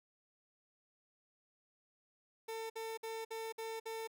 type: tone bursts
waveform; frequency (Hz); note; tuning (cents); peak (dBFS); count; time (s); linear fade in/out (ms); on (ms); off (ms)
30% pulse; 448.4; A4; +33; -38; 6; 2.48-4.075; 10; 220; 55
effects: none